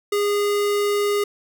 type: tone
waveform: square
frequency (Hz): 409.9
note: G#4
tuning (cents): -23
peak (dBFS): -19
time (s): 0.12-1.24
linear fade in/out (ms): 5
effects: none